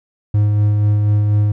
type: tone with tremolo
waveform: triangle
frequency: 104.3 Hz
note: G#2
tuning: 8 cents sharp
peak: -8 dBFS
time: 0.34-1.52 s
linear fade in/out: 5 ms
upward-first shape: sine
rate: 4.1 Hz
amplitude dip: 25%
effects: none